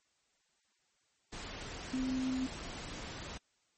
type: tone in noise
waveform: sine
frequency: 258.9 Hz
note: C4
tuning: 18 cents flat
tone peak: -32 dBFS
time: 1.93-2.47 s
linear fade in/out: 10 ms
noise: pink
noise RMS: -44 dBFS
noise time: 1.32-3.38 s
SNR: +9 dB
effects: white hiss -75 dBFS RMS until 3.77 s + MP3 32 kbps